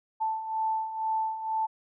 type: beating tone pair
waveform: sine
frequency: 880 / 882.1 Hz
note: A5 / A5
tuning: 0 / +4 cents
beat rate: 2.1 Hz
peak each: -34 / -28 dBFS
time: 0.2-1.67 s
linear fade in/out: 20 ms
effects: none